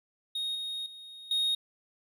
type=tone with level steps; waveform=triangle; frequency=3729 Hz; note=A#7; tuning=in tune; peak=-29 / -32 / -43 / -24 dBFS; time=0.35-1.55 s; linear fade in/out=5 ms; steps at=0.55 / 0.86 / 1.31 s; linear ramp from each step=2 ms; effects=none